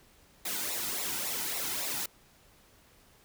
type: noise with flanger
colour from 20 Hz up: white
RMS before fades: -34 dBFS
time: 0.45-2.06 s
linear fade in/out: 5 ms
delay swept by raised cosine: 0.63 to 1.83 ms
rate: 3.6 Hz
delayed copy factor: -0.65
effects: pink hiss -61 dBFS RMS until 3.24 s